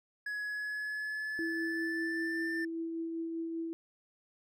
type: tone with pitch glide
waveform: triangle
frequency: 1683 to 1783.1 Hz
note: G#6 to A6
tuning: +23 to +23 cents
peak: -33 dBFS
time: 0.26-2.65 s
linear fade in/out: 5 ms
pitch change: +100 cents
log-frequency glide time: 0.43-2.49 s
type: tone with tremolo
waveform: sine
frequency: 329.6 Hz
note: E4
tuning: in tune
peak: -33 dBFS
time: 1.39-3.73 s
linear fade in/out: 0 ms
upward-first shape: triangle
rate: 5.1 Hz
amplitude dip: 30%
effects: none